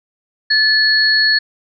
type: tone pair together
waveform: sine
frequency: 1737 / 4349 Hz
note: A6 / C#8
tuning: -23 / -34 cents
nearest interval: octave + major third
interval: 1589 cents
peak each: -13 dBFS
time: 0.5-1.39 s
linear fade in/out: 10 ms
effects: none